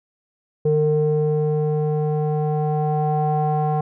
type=tone with low-pass filter sweep; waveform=square; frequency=151.7 Hz; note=D#3; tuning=44 cents flat; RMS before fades=-20 dBFS; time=0.65-3.81 s; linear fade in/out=5 ms; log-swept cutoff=460 to 840 Hz; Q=4.9; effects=none